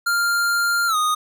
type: tone with pitch glide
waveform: square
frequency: 1396.9 to 1237.3 Hz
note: F6 to D#6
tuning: 0 to -10 cents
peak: -18 dBFS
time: 0.06-1.15 s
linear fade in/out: 10 ms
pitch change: -210 cents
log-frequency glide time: 0.87-0.96 s
effects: none